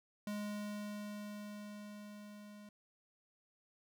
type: tone with level ramp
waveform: square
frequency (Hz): 207.7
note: G#3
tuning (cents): 0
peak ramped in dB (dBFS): -39 to -53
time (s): 0.27-2.69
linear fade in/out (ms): 2
effects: none